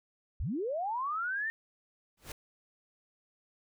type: linear sweep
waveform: sine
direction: up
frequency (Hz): 41.2 to 1833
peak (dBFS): -31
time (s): 0.4-1.5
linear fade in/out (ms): 0
type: noise with exponential growth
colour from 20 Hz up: pink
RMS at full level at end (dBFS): -37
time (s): 2.17-2.32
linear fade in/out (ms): 5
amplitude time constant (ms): 32
effects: none